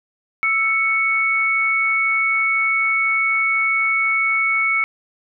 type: tone pair together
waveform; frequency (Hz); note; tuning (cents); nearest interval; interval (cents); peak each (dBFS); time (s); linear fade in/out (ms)
sine; 1321.1 / 2217; E6 / C#7; +3 / 0; major sixth; 897; -23 / -16; 0.43-4.84; 0
effects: none